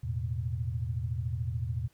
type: chord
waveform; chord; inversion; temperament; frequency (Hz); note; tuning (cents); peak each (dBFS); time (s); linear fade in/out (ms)
sine; E suspended fourth; none; just; 82.41 / 109.88 / 123.61; E2 / A2 / B2; 0 / -2 / +2; -35 / -34 / -34; 0.03-1.88; 10
effects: pink hiss -68 dBFS RMS until 1.93 s